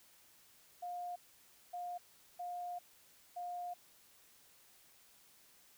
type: tone bursts at uneven times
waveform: sine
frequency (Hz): 709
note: F5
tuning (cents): +26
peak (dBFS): -40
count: 4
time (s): 0.82-1.16 / 1.73-1.98 / 2.39-2.79 / 3.36-3.74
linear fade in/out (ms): 10
effects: white hiss -65 dBFS RMS until 5.77 s